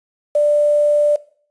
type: tone with quantisation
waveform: sine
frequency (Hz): 590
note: D5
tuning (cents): +8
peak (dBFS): -11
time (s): 0.35-1.16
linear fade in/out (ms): 5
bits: 6
effects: noise-tail reverb RT60 0.5 s tail -19 dB re dry + resampled to 22050 Hz